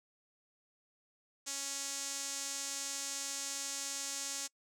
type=tone with band-pass filter; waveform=sawtooth; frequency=277.2 Hz; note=C#4; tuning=in tune; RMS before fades=-40 dBFS; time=1.46-4.48 s; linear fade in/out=20 ms; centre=6900 Hz; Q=2.5; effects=noise-tail reverb RT60 0.1 s tail -26 dB re dry